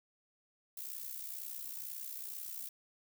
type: noise with amplitude modulation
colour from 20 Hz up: violet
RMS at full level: -41 dBFS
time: 0.77-2.69 s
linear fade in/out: 5 ms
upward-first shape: sine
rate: 62.1 Hz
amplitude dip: 65%
effects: none